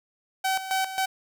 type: tone with tremolo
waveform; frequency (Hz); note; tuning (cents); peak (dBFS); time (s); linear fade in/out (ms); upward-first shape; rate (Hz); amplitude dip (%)
sawtooth; 763; G5; -47; -19; 0.44-1.06; 10; square; 3.7; 70
effects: none